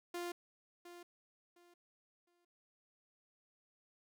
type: tone with echo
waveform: sawtooth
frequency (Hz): 349.2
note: F4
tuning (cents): 0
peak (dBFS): -36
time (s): 0.14-0.32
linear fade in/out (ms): 5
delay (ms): 710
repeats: 3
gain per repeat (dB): -12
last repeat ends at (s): 2.45
effects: none